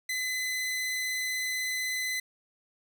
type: tone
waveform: sawtooth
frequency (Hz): 2021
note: B6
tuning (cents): +39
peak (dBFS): -26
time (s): 0.09-2.2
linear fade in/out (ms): 5
effects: none